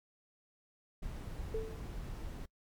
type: noise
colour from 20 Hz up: brown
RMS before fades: -42 dBFS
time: 1.02-2.46 s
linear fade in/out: 10 ms
type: tone with exponential decay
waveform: sine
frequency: 442.3 Hz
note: A4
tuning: 9 cents sharp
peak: -32 dBFS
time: 1.54-1.98 s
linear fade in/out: 5 ms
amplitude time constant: 94 ms
effects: noise-tail reverb RT60 0.1 s tail -24 dB re dry + MP3 96 kbps